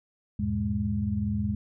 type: tone cluster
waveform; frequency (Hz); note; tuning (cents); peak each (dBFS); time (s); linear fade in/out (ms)
sine; 80.9 / 102.5 / 121.4 / 207; E2 / G#2 / B2 / G#3; -32 / -22 / -29 / -5; -32 / -31 / -36 / -28; 0.39-1.55; 5
effects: none